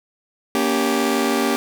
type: chord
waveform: sawtooth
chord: G diminished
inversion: first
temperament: just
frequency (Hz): 235.2 / 282.2 / 392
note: Bb3 / Db4 / G4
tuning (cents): +16 / +31 / 0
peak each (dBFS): -18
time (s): 0.55-1.56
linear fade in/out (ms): 0
effects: none